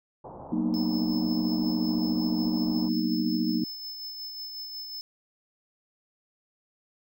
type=low-pass noise; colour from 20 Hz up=white; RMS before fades=-43 dBFS; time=0.24-2.89 s; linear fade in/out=5 ms; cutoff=980 Hz; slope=48 dB/octave
type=chord; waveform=sine; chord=B major seventh; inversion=second; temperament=equal; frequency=185 / 233.1 / 246.9 / 311.1 Hz; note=F#3 / A#3 / B3 / D#4; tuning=0 / 0 / 0 / 0 cents; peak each=-31 / -28 / -34 / -28 dBFS; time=0.52-3.64 s; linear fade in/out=5 ms
type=tone with tremolo; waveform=square; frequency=5240 Hz; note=E8; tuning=11 cents flat; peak=-35 dBFS; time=0.74-5.01 s; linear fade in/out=0 ms; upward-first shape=sine; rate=5.5 Hz; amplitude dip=35%
effects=none